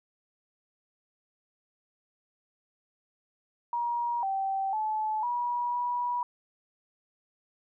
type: tone with pitch steps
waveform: sine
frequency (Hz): 951 / 776 / 864 / 966 / 972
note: A#5 / G5 / A5 / B5 / B5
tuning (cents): +34 / -18 / -32 / -39 / -28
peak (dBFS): -27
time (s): 3.73-6.23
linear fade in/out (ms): 2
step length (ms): 500
effects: none